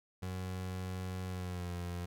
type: tone with pitch glide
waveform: 30% pulse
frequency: 92.5 to 87.81 Hz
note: F#2 to F2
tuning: 0 to +10 cents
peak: -35 dBFS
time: 0.22-2.06 s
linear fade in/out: 10 ms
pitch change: -90 cents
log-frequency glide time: 1.27-1.74 s
effects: none